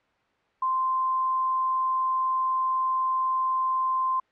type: tone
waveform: sine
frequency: 1042 Hz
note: C6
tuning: 7 cents flat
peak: -22 dBFS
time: 0.62-4.2 s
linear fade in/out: 5 ms
effects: white hiss -66 dBFS RMS until 4.31 s + low-pass 2000 Hz 12 dB/octave